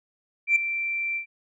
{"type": "tone with ADSR envelope", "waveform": "sine", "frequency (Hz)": 2349, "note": "D7", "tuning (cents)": 0, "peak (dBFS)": -13, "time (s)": [0.47, 1.26], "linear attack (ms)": 89, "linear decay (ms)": 6, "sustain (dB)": -12, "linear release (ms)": 100, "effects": ["tanh soft clip ceiling -11 dBFS"]}